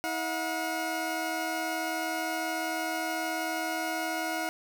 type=tone pair together; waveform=20% pulse; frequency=321.3 / 721.3 Hz; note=E4 / F#5; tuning=-44 / -44 cents; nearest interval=octave + major second; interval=1400 cents; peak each=-29 / -27 dBFS; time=0.04-4.49 s; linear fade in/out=0 ms; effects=none